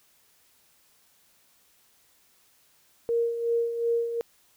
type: tone with tremolo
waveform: sine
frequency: 466.8 Hz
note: A#4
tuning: 2 cents sharp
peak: -21 dBFS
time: 3.09-4.21 s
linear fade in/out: 0 ms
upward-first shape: sine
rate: 2.7 Hz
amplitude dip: 60%
effects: white hiss -63 dBFS RMS until 4.56 s